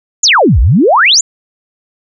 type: exponential two-way sweep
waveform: sine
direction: down then up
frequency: 7459 to 51.91 to 7459 Hz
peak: -4 dBFS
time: 0.23-1.21 s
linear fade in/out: 5 ms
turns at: 0.6 s
effects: none